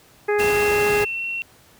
harmonic tone, 415.3 Hz, G#4, in tune, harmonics 1 / 2 / 3 / 4 / 5 / 6, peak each -18 / -27 / -32 / -28 / -30 / -37 dBFS, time 0.28-1.05 s, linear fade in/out 10 ms
pink noise, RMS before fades -28 dBFS, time 0.38-1.05 s, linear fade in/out 20 ms
sine tone with pitch glide, 2700 to 2722 Hz, E7 to F7, +41 to -45 cents, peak -24 dBFS, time 0.4-1.42 s, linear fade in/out 0 ms, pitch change +14 cents, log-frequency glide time 1.11-1.25 s
effects pink hiss -52 dBFS RMS until 1.79 s + high-pass 60 Hz 12 dB/octave

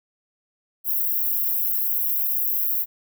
white high-pass noise, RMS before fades -23 dBFS, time 0.84-2.86 s, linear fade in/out 50 ms, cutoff 12000 Hz, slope 96 dB/octave, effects none

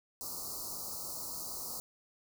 white band-stop noise, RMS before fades -41 dBFS, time 0.21-1.8 s, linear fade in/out 0 ms, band 1300 to 4200 Hz, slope 96 dB/octave, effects none

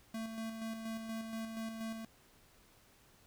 square tone with tremolo, 223.8 Hz, A3, 30 cents sharp, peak -39 dBFS, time 0.14-2.05 s, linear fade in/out 5 ms, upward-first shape square, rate 4.2 Hz, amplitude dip 40%, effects pink hiss -65 dBFS RMS until 3.26 s

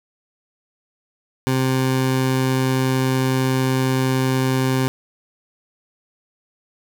20% pulse tone, 130.81 Hz, C3, in tune, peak -12 dBFS, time 1.47-4.88 s, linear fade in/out 0 ms, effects none

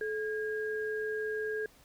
sine tone pair together, 431.5 / 1629 Hz, A4 / G#6, -34 / -34 cents, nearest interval octave + major seventh, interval 2300 cents, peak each -33 / -37 dBFS, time 0.01-1.66 s, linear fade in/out 2 ms, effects pink hiss -61 dBFS RMS until 1.84 s

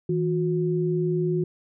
sine tone pair together, 161.5 / 361.7 Hz, E3 / F#4, -35 / -39 cents, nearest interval octave + major second, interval 1396 cents, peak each -24 dBFS, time 0.09-1.44 s, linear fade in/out 5 ms, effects none

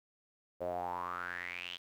sawtooth tone with band-pass filter sweep, 88.6 Hz, F2, 25 cents sharp, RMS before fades -40 dBFS, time 0.6-1.78 s, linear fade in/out 20 ms, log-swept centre 550 to 3300 Hz, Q 7.7, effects 11-bit

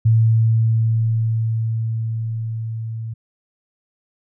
sine tone with level ramp, 112.6 Hz, A2, 40 cents sharp, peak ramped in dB -10 to -25 dBFS, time 0.05-3.14 s, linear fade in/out 10 ms, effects none

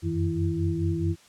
sine tone cluster, 89.1 / 93.8 / 161.4 / 333.9 Hz, F2 / F#2 / E3 / E4, +35 / +24 / -36 / +22 cents, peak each -29 dBFS, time 0.02-1.16 s, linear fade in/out 50 ms, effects white hiss -55 dBFS RMS until 1.28 s + low-pass 8000 Hz 12 dB/octave

